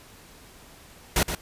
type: noise with echo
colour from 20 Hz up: pink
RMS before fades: -21 dBFS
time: 1.16-1.23 s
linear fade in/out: 2 ms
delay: 120 ms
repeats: 1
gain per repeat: -8 dB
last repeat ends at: 1.35 s
effects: pink hiss -50 dBFS RMS until 1.41 s + resampled to 32000 Hz